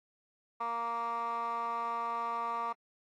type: tone with band-pass filter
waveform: 15% pulse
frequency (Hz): 233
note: A#3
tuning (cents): -1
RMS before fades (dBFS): -35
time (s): 0.6-2.73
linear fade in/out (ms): 10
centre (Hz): 1100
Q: 7.3
effects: AAC 48 kbps